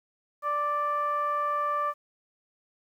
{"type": "tone with low-pass filter", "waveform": "15% pulse", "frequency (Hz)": 587.3, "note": "D5", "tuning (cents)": 0, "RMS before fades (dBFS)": -28, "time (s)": [0.42, 1.94], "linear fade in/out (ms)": 50, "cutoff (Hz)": 1200, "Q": 3.6, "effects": ["10-bit"]}